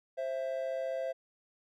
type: tone pair together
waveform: triangle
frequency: 528 / 662.6 Hz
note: C5 / E5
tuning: +16 / +9 cents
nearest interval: major third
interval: 393 cents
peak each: -33 / -34 dBFS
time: 0.17-1.13 s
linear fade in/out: 20 ms
effects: none